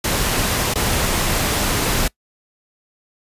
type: noise with dropouts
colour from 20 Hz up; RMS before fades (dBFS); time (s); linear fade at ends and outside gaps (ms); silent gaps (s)
pink; -19; 0.04-2.08; 5; 0.739-0.755
effects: noise-tail reverb RT60 0.1 s tail -23 dB re dry + resampled to 32000 Hz